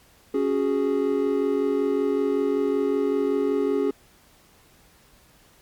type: chord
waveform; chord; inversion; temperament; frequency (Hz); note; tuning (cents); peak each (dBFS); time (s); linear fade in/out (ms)
triangle; C# suspended fourth; none; equal; 277.2 / 370 / 415.3; C#4 / F#4 / G#4; 0 / 0 / 0; -23 / -25 / -21; 0.34-3.91; 5
effects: pink hiss -56 dBFS RMS until 5.61 s + MP3 96 kbps